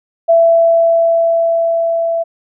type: tone with level ramp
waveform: sine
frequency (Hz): 667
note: E5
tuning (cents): +20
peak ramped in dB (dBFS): -5 to -13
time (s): 0.28-2.24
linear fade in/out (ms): 20
effects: none